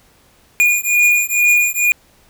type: beating tone pair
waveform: square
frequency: 2436 / 2438.2 Hz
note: D#7 / D#7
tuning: -37 / -36 cents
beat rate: 2.2 Hz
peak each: -15 dBFS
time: 0.6-1.92 s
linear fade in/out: 0 ms
effects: pink hiss -52 dBFS RMS until 2.29 s